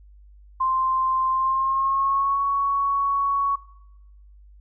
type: tone with pitch glide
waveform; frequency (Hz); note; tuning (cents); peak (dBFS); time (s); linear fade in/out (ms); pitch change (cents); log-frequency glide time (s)
sine; 1046.5 to 1115.2; C6 to C#6; 0 to +10; -19; 0.6-3.56; 10; +110; 1.31-2.43
effects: noise-tail reverb RT60 0.9 s tail -20 dB re dry + added 50 Hz sine -46 dBFS peak until 4.6 s